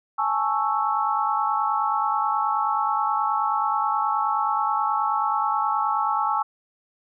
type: chord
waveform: sine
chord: A major seventh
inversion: third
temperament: equal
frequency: 830.6 / 880 / 1108.7 / 1318.5 Hz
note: G#5 / A5 / C#6 / E6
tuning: 0 / 0 / 0 / 0 cents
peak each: -26 dBFS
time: 0.18-6.43 s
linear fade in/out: 10 ms
effects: none